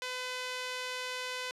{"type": "tone with band-pass filter", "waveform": "sawtooth", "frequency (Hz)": 505, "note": "B4", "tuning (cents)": 39, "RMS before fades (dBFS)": -38, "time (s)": [0.02, 1.51], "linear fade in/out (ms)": 0, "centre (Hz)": 3200, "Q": 0.74, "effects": ["resampled to 32000 Hz"]}